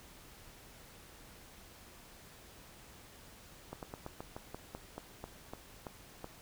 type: slowing click train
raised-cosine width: 1 ms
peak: -28 dBFS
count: 13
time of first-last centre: 3.73-6.244 s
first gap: 98 ms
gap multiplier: 1.13
effects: pink hiss -56 dBFS RMS until 6.41 s